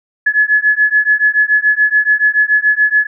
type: beating tone pair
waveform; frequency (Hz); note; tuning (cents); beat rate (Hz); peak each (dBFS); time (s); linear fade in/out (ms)
sine; 1702 / 1709; G#6 / G#6; +42 / +49; 7; -12; 0.26-3.07; 10
effects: none